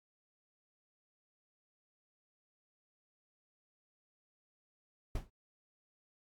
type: noise with exponential decay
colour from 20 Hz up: brown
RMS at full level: -31 dBFS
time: 5.15-5.3 s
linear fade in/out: 5 ms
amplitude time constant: 32 ms
effects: AAC 64 kbps